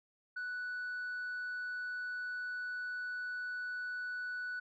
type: tone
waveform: sine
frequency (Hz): 1482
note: F#6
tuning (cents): +2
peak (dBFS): -35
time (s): 0.36-4.6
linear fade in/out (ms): 10
effects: tanh soft clip ceiling -36 dBFS

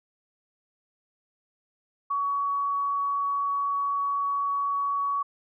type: tone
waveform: sine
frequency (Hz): 1126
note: C#6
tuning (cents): +27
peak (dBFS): -24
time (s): 2.1-5.23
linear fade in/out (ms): 10
effects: none

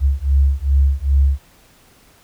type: beating tone pair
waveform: sine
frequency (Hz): 67.8 / 70.3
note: C#2 / C#2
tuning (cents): -38 / +25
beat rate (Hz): 2.5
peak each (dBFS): -15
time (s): 0-1.39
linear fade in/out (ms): 50
effects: pink hiss -51 dBFS RMS until 2.23 s

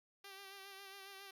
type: tone with vibrato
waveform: 5% pulse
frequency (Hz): 392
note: G4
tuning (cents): 0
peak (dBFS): -40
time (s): 0.24-1.31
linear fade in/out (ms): 5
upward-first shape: sine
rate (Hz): 7.3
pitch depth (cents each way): 35
effects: none

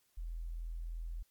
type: tone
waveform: sine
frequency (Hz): 41.58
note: E1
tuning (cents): +16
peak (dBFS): -38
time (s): 0.17-1.23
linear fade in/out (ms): 10
effects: white hiss -74 dBFS RMS until 1.3 s + MP3 96 kbps

